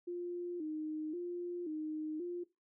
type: tone with vibrato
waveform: sine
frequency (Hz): 329.6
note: E4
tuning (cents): 0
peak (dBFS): -37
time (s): 0.07-2.44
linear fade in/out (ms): 10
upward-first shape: square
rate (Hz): 0.94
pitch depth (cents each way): 110
effects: noise-tail reverb RT60 0.2 s tail -17 dB re dry